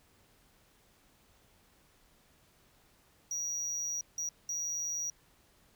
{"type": "tone bursts at uneven times", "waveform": "triangle", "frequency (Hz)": 5770, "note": "F#8", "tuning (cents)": -44, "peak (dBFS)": -32, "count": 3, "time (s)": [[3.31, 4.01], [4.18, 4.29], [4.49, 5.1]], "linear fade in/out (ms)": 2, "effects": ["pink hiss -66 dBFS RMS until 5.75 s"]}